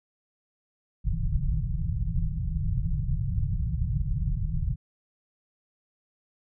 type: low-pass noise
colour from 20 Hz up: pink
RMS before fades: -27 dBFS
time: 1.04-4.76 s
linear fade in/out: 20 ms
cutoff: 170 Hz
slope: 96 dB/octave
effects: none